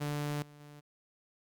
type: tone with level steps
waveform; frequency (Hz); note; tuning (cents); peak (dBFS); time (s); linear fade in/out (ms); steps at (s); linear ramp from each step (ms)
sawtooth; 146.83; D3; 0; -29 / -49 / -46; 0-0.81; 20; 0.42 / 0.6; 5
effects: Opus 48 kbps